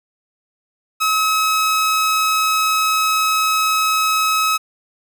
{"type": "tone", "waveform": "sawtooth", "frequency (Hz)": 1282, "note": "E6", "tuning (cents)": -49, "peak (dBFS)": -11, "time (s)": [1, 4.58], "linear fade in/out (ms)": 20, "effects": []}